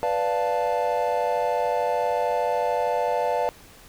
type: chord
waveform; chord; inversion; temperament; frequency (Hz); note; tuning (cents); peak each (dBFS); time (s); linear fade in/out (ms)
triangle; B half-diminished seventh; none; equal; 493.9 / 587.3 / 698.5 / 880; B4 / D5 / F5 / A5; 0 / 0 / 0 / 0; -25; 0.03-3.49; 0
effects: pink hiss -49 dBFS RMS until 3.88 s